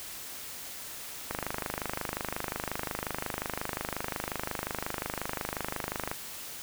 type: click train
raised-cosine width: 0.5 ms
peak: -16 dBFS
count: 124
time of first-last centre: 1.31-6.115 s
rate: 25.6 Hz
effects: white hiss -42 dBFS RMS until 6.62 s